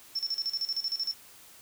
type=tone with tremolo; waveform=sine; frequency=5400 Hz; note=E8; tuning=41 cents sharp; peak=-27 dBFS; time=0.15-1.14 s; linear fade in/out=10 ms; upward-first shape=square; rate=13 Hz; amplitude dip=80%; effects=white hiss -53 dBFS RMS until 1.61 s